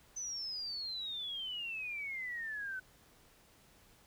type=exponential sweep; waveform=sine; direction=down; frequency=6140 to 1500 Hz; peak=-38 dBFS; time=0.16-2.8 s; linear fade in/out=10 ms; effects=pink hiss -64 dBFS RMS until 4.06 s